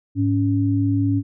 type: tone pair together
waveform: sine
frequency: 104.9 / 280 Hz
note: G#2 / C#4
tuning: +18 / +18 cents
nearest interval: octave + perfect fourth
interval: 1700 cents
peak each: -19 dBFS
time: 0.15-1.23 s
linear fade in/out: 50 ms
effects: none